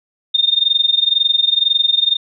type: tone with amplitude modulation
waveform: sine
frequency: 3650 Hz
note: A#7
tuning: 37 cents flat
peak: -8 dBFS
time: 0.34-2.17 s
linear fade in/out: 10 ms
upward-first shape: sine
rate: 22 Hz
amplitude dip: 90%
effects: none